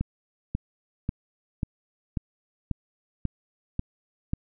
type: click train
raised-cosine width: 5 ms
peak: -14 dBFS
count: 9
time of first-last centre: 0.01-4.334 s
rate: 1.85 Hz
effects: none